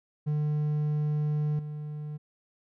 triangle tone with level steps, 150 Hz, D3, 37 cents sharp, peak -23 / -32 dBFS, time 0.26-2.18 s, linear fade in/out 20 ms, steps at 1.59 s, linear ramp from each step 2 ms, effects none

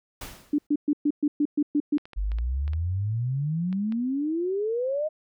pink noise with exponential decay, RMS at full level -35 dBFS, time 0.21-0.67 s, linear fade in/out 5 ms, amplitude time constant 100 ms
sine tone bursts, 293.7 Hz, D4, in tune, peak -19 dBFS, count 9, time 0.53-1.976 s, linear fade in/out 5 ms, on 54 ms, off 120 ms
clicks, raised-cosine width 0.3 ms, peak -28 dBFS, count 9, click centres 1.982 / 2.055 / 2.133 / 2.318 / 2.386 / 2.679 / 2.734 / 3.728 / 3.923 s
sine exponential sweep, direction up, 46.75 to 633 Hz, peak -24 dBFS, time 2.16-5.09 s, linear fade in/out 20 ms
effects none

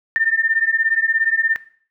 sine beating tone pair, 1793 / 1810 Hz, A6 / A6, +32 / +48 cents, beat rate 17 Hz, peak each -18 dBFS, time 0.16-1.56 s, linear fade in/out 0 ms, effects noise-tail reverb RT60 0.5 s tail -18 dB re dry

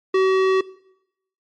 sine tone with tanh clipping, 379.3 Hz, F#4, 43 cents sharp, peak -16 dBFS, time 0.14-0.61 s, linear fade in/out 5 ms, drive 17 dB, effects noise-tail reverb RT60 0.8 s tail -20 dB re dry + MP3 64 kbps

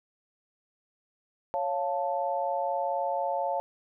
sine chord, Db augmented, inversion none, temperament equal, 554.4 / 698.5 / 880 Hz, Db5 / F5 / A5, 0 / 0 / 0 cents, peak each -31 dBFS, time 1.54-3.6 s, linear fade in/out 0 ms, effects none

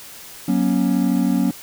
triangle chord, F# major, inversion none, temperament equal with one note detuned, 185 / 238.3 / 277.2 Hz, F#3 / A#3 / C#4, 0 / +38 / 0 cents, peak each -18 dBFS, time 0.48-1.51 s, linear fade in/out 5 ms, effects white hiss -39 dBFS RMS until 1.62 s

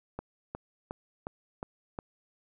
click train, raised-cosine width 1 ms, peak -22 dBFS, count 6, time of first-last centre 0.19-1.989 s, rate 2.78 Hz, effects none

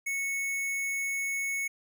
square tone, 2207 Hz, C#7, 8 cents flat, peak -30 dBFS, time 0.06-1.68 s, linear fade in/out 10 ms, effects none

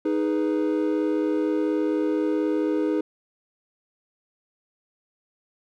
triangle chord, G# minor, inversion second, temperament equal, 311.1 / 415.3 / 493.9 Hz, D#4 / G#4 / B4, 0 / 0 / 0 cents, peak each -21 / -25 / -27 dBFS, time 0.05-3.01 s, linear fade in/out 5 ms, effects none

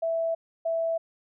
sine tone pair in turn, 659.3 / 659.3 Hz, E5 / E5, 0 / 0 cents, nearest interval unison, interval 0 cents, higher neither, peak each -24 dBFS, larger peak neither, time 0.02-0.35 / 0.65-0.98 s, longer neither, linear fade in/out 10 ms, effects none

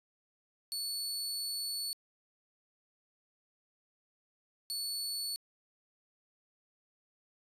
sawtooth tone bursts at uneven times, 4435 Hz, C#8, in tune, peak -32 dBFS, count 2, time 0.72-1.93 / 4.7-5.36 s, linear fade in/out 0 ms, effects resampled to 32000 Hz

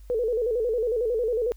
sine tone with vibrato, 464.6 Hz, A#4, 6 cents flat, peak -22 dBFS, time 0.1-1.52 s, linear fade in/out 0 ms, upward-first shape square, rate 11 Hz, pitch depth 98 cents each way, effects added 50 Hz sine -43 dBFS peak until 1.56 s + white hiss -63 dBFS RMS until 1.56 s

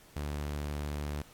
sawtooth tone, 73.42 Hz, D2, in tune, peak -30 dBFS, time 0.16-1.22 s, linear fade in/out 5 ms, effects pink hiss -58 dBFS RMS until 1.33 s + AAC 64 kbps

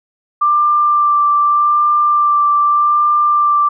sine tone with vibrato, 1182 Hz, D6, 11 cents sharp, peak -9 dBFS, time 0.41-3.69 s, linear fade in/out 10 ms, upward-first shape sine, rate 0.83 Hz, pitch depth 13 cents each way, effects none

